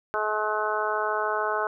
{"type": "harmonic tone", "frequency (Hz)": 213.4, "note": "G#3", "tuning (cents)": 47, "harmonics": [2, 3, 4, 5, 6, 7], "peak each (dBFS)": [-31, -31, -31, -31, -31, -31], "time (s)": [0.14, 1.67], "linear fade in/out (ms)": 0, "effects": []}